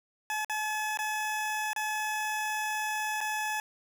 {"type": "tone with dropouts", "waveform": "20% pulse", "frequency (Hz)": 856, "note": "A5", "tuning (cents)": -48, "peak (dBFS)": -25, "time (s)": [0.3, 3.6], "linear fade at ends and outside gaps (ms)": 1, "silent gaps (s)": [[0.447, 0.497], [0.973, 0.989], [1.732, 1.762], [3.206, 3.212]], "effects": []}